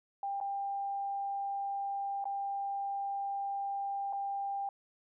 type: tone with dropouts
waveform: sine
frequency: 795 Hz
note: G5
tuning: 24 cents sharp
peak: -33 dBFS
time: 0.23-4.69 s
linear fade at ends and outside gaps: 2 ms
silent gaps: 0.402-0.411 / 2.242-2.254 / 4.127-4.131 s
effects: none